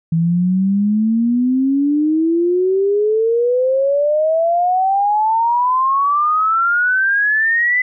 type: exponential sweep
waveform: sine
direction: up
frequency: 162 to 2018 Hz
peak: -12 dBFS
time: 0.12-7.82 s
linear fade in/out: 5 ms
effects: none